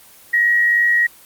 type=tone with amplitude modulation; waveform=sine; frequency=1900 Hz; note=A#6; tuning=33 cents sharp; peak=-10 dBFS; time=0.33-1.07 s; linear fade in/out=10 ms; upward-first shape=sine; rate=103 Hz; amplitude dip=40%; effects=white hiss -45 dBFS RMS until 1.25 s + Opus 24 kbps